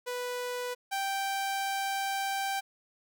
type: tone pair in turn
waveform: sawtooth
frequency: 493.3 / 783.1 Hz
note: B4 / G5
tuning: -2 / -2 cents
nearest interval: minor sixth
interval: 800 cents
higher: second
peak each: -29 / -26 dBFS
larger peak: second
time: 0.06-0.75 / 0.91-2.61 s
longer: second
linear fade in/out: 20 ms
effects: none